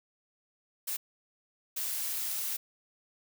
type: noise bursts at uneven times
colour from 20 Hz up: blue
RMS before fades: -34 dBFS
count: 2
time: 0.87-0.97 / 1.76-2.57 s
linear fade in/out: 10 ms
effects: none